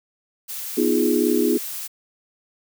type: noise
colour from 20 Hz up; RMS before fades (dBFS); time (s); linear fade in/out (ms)
blue; -31; 0.48-1.88; 20
type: chord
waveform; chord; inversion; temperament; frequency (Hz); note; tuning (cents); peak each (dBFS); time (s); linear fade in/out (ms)
sine; F half-diminished seventh; second; equal; 246.9 / 311.1 / 349.2 / 415.3; Cb4 / Eb4 / F4 / Ab4; 0 / 0 / 0 / 0; -22; 0.77-1.58; 10
effects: none